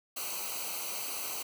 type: noise with comb filter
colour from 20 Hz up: white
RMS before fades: -37 dBFS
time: 0.16-1.43 s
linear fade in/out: 10 ms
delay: 0.57 ms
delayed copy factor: -0.85
effects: none